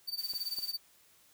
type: tone with tremolo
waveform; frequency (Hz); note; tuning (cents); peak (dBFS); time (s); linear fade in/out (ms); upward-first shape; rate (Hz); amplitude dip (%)
45% pulse; 4594; D8; -39; -31; 0.07-0.78; 20; sine; 18; 90
type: noise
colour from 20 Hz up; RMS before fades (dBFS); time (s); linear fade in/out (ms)
blue; -48; 0.17-0.73; 20
type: clicks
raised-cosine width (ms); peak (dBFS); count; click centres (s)
1; -39; 2; 0.336 / 0.587
effects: white hiss -64 dBFS RMS until 1.33 s